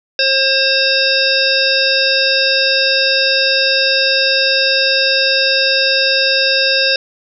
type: harmonic tone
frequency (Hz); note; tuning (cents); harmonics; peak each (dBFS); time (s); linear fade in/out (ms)
535; C5; +38; 1 / 3 / 5 / 7 / 9 / 10; -18 / -18 / -18 / -18 / -18 / -18; 0.19-6.96; 2
effects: none